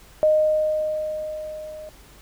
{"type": "tone with level ramp", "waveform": "sine", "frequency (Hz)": 617, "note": "D#5", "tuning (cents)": -15, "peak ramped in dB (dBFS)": [-13, -35], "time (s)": [0.23, 1.89], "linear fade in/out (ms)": 0, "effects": ["added 50 Hz sine -50 dBFS peak until 2.21 s", "pink hiss -50 dBFS RMS until 2.21 s"]}